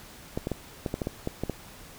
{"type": "clicks", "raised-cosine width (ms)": 2, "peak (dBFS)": -15, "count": 10, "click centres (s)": [0.375, 0.471, 0.517, 0.862, 0.941, 1.018, 1.071, 1.274, 1.436, 1.497], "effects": ["pink hiss -48 dBFS RMS until 1.98 s"]}